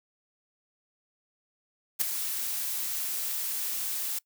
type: noise with ADSR envelope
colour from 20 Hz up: blue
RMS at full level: -23 dBFS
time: 1.99-4.19 s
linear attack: 24 ms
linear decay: 8 ms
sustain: -9 dB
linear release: 7 ms
effects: noise-tail reverb RT60 0.1 s tail -23 dB re dry